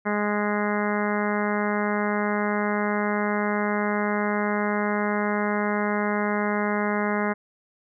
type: harmonic tone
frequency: 207.7 Hz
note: G#3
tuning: in tune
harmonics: 1 / 2 / 3 / 4 / 5 / 6 / 7 / 8 / 9 / 10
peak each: -26 / -29 / -31 / -32 / -33 / -34 / -34 / -35 / -36 / -36 dBFS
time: 0.05-7.34 s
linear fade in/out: 20 ms
effects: none